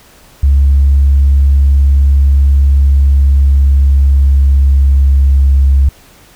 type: tone with pitch glide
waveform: sine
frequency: 69.3 to 68.27 Hz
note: C#2 to C#2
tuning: 0 to -26 cents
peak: -3 dBFS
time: 0.43-5.89 s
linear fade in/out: 5 ms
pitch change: -26 cents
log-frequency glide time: 2.67-5.64 s
effects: tanh soft clip ceiling -1 dBFS + pink hiss -42 dBFS RMS until 6.35 s